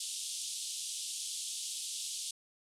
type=band-pass noise; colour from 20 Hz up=white; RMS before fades=-40 dBFS; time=0-2.31 s; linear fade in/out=5 ms; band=3000 to 10000 Hz; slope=48 dB/octave; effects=none